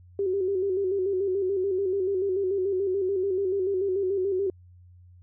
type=tone with vibrato; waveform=sine; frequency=383.6 Hz; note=G4; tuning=37 cents flat; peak=-23 dBFS; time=0.19-4.5 s; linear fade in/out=2 ms; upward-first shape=square; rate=6.9 Hz; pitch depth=63 cents each way; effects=added 89 Hz sine -49 dBFS peak until 5.22 s